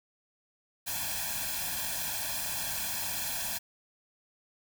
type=noise with comb filter; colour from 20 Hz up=white; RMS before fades=-34 dBFS; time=0.86-3.59 s; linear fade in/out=20 ms; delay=1.2 ms; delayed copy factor=+0.9; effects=none